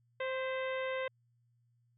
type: harmonic tone with a mistuned harmonic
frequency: 523.3 Hz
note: C5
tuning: in tune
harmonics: 1 / 2 / 3 / 4 / 5 / 6 / 7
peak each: -35 / -43 / -44 / -43 / -48 / -52 / -54 dBFS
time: 0.2-1.08 s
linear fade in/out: 5 ms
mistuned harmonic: 4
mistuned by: -44 cents
effects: added 119 Hz sine -69 dBFS peak until 1.97 s